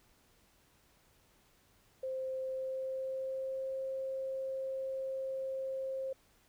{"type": "tone with pitch glide", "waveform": "sine", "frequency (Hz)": [523.3, 531.2], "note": ["C5", "C5"], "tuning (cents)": [0, 26], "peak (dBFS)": -35, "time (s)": [2.03, 6.13], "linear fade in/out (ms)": 5, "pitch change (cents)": 26, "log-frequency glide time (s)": [2.4, 3.76], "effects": ["pink hiss -68 dBFS RMS until 6.48 s"]}